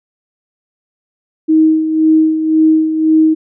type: tone with tremolo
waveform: sine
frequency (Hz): 315.6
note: D#4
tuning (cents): +25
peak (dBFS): -5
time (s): 1.48-3.35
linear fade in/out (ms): 20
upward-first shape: sine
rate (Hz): 1.9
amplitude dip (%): 60
effects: none